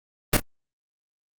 pink noise with echo, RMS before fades -17 dBFS, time 0.33-0.37 s, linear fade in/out 5 ms, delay 31 ms, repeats 1, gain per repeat -12 dB, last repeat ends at 0.401 s, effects Opus 32 kbps

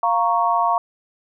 sine chord, Bb minor, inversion second, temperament equal, 698.5 / 932.3 / 1108.7 Hz, F5 / Bb5 / Db6, 0 / 0 / 0 cents, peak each -20 dBFS, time 0.03-0.78 s, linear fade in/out 2 ms, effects none

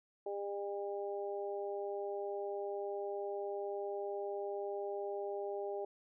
harmonic tone, 201.1 Hz, G3, 44 cents sharp, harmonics 2 / 3 / 4, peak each -39 / -43 / -45 dBFS, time 0.26-5.85 s, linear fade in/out 5 ms, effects none

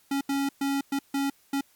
square tone bursts at uneven times, 277.2 Hz, C#4, in tune, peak -25 dBFS, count 6, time 0.11-0.21 / 0.29-0.49 / 0.61-0.81 / 0.92-0.99 / 1.14-1.3 / 1.53-1.61 s, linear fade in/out 5 ms, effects white hiss -62 dBFS RMS until 1.75 s + MP3 96 kbps

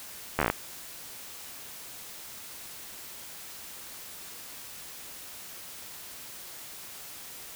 slowing click train, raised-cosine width 0.5 ms, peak -9 dBFS, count 8, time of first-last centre 0.39-0.5 s, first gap 12 ms, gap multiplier 1.09, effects white hiss -44 dBFS RMS until 7.55 s

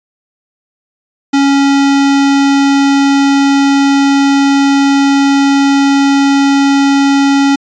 square tone, 277.8 Hz, C#4, 4 cents sharp, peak -7 dBFS, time 1.33-7.56 s, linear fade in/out 10 ms, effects resampled to 16000 Hz

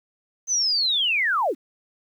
sine linear sweep, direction down, 6272 to 217 Hz, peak -19 dBFS, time 0.47-1.55 s, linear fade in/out 50 ms, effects 9-bit

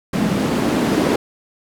white noise with band-pass filter sweep, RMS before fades -18 dBFS, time 0.13-1.16 s, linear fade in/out 5 ms, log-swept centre 200 to 310 Hz, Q 1.9, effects none

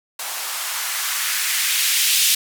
violet noise with band-pass filter sweep, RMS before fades -21 dBFS, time 0.19-2.35 s, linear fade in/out 5 ms, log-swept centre 730 to 3100 Hz, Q 1.4, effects none

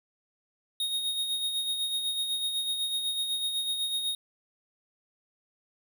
square tone with tremolo, 3729 Hz, A#7, in tune, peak -27 dBFS, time 0.8-4.15 s, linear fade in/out 2 ms, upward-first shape sine, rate 8 Hz, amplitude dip 45%, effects none

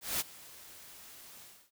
white noise with ADSR envelope, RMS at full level -31 dBFS, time 0.01-1.71 s, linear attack 190 ms, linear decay 26 ms, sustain -21 dB, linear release 290 ms, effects none

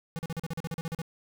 square tone bursts, 164.81 Hz, E3, in tune, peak -32 dBFS, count 13, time 0.16-1.017 s, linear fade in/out 0 ms, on 29 ms, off 40 ms, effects none

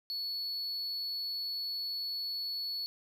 triangle tone, 4409 Hz, C#8, 10 cents flat, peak -33 dBFS, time 0.1-2.86 s, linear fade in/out 0 ms, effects none

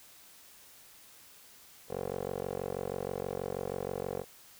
15% pulse tone with band-pass filter, 46.25 Hz, F#1, in tune, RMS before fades -37 dBFS, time 1.88-4.25 s, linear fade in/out 50 ms, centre 520 Hz, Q 2.5, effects white hiss -56 dBFS RMS until 4.59 s

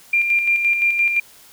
sine tone with tremolo, 2388 Hz, D7, 28 cents sharp, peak -13 dBFS, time 0.13-1.2 s, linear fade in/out 5 ms, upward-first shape square, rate 5.8 Hz, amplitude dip 45%, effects white hiss -47 dBFS RMS until 1.52 s

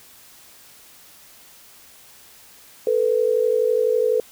sine tone pair together, 441.9 / 493.9 Hz, A4 / B4, +7 / 0 cents, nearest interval major second, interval 193 cents, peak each -19 dBFS, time 2.87-4.2 s, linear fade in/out 2 ms, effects white hiss -48 dBFS RMS until 4.31 s

